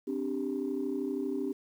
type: chord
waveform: sine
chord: C suspended second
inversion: none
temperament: just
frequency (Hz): 261.6 / 294.3 / 392.4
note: C4 / D4 / G4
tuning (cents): 0 / +4 / +2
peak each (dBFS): -34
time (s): 0.07-1.53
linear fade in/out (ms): 10
effects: tanh soft clip ceiling -23 dBFS + 10-bit